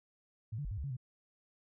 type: tone with pitch steps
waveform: sine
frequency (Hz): 109.6 / 145.3 / 47.51 / 102.6 / 69.4 / 139.9 / 126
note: A2 / D3 / F#1 / G#2 / C#2 / C#3 / B2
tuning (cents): -6 / -18 / +47 / -21 / +3 / +16 / +35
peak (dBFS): -36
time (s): 0.52-0.968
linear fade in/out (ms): 10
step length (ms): 64
effects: none